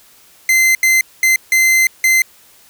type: tone bursts at uneven times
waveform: 45% pulse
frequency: 2070 Hz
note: C7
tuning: 19 cents flat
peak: -9 dBFS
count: 5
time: 0.49-0.75 / 0.83-1.01 / 1.23-1.36 / 1.52-1.87 / 2.04-2.22 s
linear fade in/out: 2 ms
effects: white hiss -47 dBFS RMS until 2.69 s